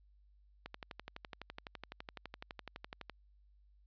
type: click train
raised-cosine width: 0.3 ms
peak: -28 dBFS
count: 30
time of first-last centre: 0.66-3.097 s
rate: 11.9 Hz
effects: added 50 Hz sine -63 dBFS peak until 3.86 s + resampled to 11025 Hz